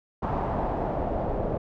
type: noise with low-pass filter sweep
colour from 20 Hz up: pink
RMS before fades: -28 dBFS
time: 0.22-1.58 s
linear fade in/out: 10 ms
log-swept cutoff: 900 to 600 Hz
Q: 2.4
effects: none